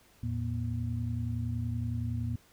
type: tone cluster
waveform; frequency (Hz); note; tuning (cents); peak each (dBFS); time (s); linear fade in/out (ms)
sine; 83.4 / 114.1 / 240.2; E2 / A#2 / B3; +21 / -37 / -48; -36 / -32 / -38; 0.23-2.36; 5
effects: pink hiss -62 dBFS RMS until 2.52 s